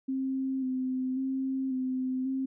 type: tone with vibrato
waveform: sine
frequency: 261.6 Hz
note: C4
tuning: in tune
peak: -28 dBFS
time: 0.08-2.46 s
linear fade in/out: 10 ms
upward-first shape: square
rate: 0.92 Hz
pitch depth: 24 cents each way
effects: none